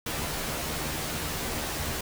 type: noise with comb filter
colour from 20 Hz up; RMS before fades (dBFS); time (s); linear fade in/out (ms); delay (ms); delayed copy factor
pink; -32; 0.06-2.01; 5; 13; +0.75
effects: none